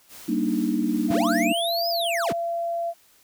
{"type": "noise with tremolo", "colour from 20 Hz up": "white", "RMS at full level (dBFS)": -43, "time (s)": [0.08, 1.47], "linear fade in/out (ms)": 50, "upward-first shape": "sine", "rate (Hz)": 2.4, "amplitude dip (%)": 40}
{"type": "chord", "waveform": "sine", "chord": "Eb major seventh", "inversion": "first", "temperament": "just", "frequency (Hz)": [194.45, 233.3, 291.7, 311.1], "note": ["G3", "Bb3", "D4", "Eb4"], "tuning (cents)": [-14, 2, -12, 0], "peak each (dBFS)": [-29, -25, -27, -26], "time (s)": [0.28, 1.53], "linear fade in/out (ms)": 10}
{"type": "tone", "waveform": "sine", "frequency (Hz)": 680, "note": "F5", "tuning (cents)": -46, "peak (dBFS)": -24, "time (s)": [1.08, 2.94], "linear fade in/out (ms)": 50}
{"type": "linear two-way sweep", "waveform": "square", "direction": "up then down", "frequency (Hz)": [60, 5170, 60], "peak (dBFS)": -26, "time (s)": [1.1, 2.33], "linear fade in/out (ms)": 10, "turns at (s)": 1.89}
{"effects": ["white hiss -58 dBFS RMS until 3.23 s"]}